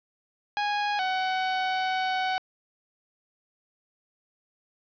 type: tone pair in turn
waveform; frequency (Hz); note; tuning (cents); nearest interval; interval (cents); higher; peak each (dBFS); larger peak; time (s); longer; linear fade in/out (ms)
sawtooth; 826 / 749.7; G#5 / F#5; -10 / +23; major second; 167; first; -21; neither; 0.57-0.99 / 0.99-2.38; second; 0
effects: resampled to 11025 Hz + 8-bit